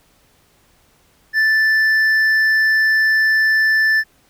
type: tone with hard clipping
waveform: triangle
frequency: 1760 Hz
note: A6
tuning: in tune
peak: -13 dBFS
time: 1.33-4.04 s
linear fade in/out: 50 ms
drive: 7 dB
effects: pink hiss -56 dBFS RMS until 4.29 s